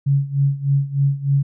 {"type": "tone with tremolo", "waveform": "sine", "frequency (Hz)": 139.5, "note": "C#3", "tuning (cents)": 11, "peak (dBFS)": -12, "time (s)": [0.06, 1.43], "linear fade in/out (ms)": 10, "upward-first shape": "sine", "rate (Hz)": 3.3, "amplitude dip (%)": 85, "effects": []}